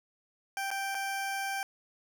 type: tone with dropouts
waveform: 20% pulse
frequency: 784 Hz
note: G5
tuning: in tune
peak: -27 dBFS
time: 0.57-1.63 s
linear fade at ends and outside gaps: 1 ms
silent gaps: 0.705-0.713 / 0.946-0.95 s
effects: none